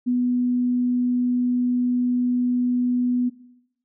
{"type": "tone", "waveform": "sine", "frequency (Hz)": 246.9, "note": "B3", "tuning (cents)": 0, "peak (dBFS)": -18, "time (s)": [0.06, 3.3], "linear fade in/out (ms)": 20, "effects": ["noise-tail reverb RT60 0.8 s tail -18 dB re dry"]}